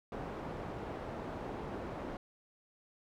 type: low-pass noise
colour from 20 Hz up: white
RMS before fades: -42 dBFS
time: 0.12-2.17 s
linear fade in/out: 2 ms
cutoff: 680 Hz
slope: 12 dB/octave
effects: none